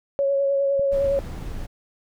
sine tone with vibrato, 554.4 Hz, C#5, in tune, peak -18 dBFS, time 0.19-1.19 s, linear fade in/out 0 ms, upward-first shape sine, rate 9.8 Hz, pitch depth 18 cents each way
clicks, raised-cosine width 5 ms, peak -25 dBFS, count 4, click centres 0.795 / 1.045 / 1.344 / 1.426 s
brown noise, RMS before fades -32 dBFS, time 0.91-1.67 s, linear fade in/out 20 ms
effects none

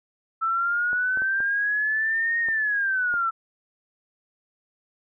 sine linear two-way sweep, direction up then down, 1318.5 to 1864.7 to 1318.5 Hz, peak -21 dBFS, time 0.41-3.31 s, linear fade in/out 20 ms, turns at 2.4 s
clicks, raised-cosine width 1 ms, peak -25 dBFS, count 6, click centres 0.931 / 1.173 / 1.22 / 1.404 / 2.486 / 3.14 s
effects none

